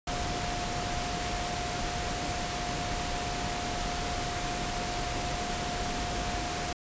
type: tone in noise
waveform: sine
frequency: 710 Hz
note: F5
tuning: 28 cents sharp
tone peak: -36 dBFS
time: 0.07-6.73 s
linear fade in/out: 5 ms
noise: pink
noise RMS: -33 dBFS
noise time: 0.07-6.73 s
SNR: -6 dB
effects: resampled to 16000 Hz